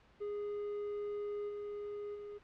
triangle tone with level steps, 412.6 Hz, G#4, 11 cents flat, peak -35 / -38 / -42 dBFS, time 0.2-2.39 s, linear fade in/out 20 ms, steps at 1.48 / 2.14 s, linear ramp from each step 20 ms, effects pink hiss -65 dBFS RMS until 2.43 s + low-pass 3000 Hz 12 dB/octave

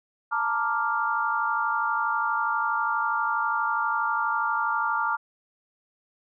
sine chord, Bb major seventh, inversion third, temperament equal, 880 / 932.3 / 1174.7 / 1396.9 Hz, A5 / Bb5 / D6 / F6, 0 / 0 / 0 / 0 cents, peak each -30 / -30 / -28 / -27 dBFS, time 0.31-5.17 s, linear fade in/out 20 ms, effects none

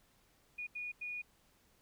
sine tone bursts at uneven times, 2452 Hz, D#7, 26 cents flat, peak -39 dBFS, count 3, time 0.58-0.67 / 0.75-0.92 / 1.01-1.22 s, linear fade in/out 10 ms, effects pink hiss -70 dBFS RMS until 1.81 s

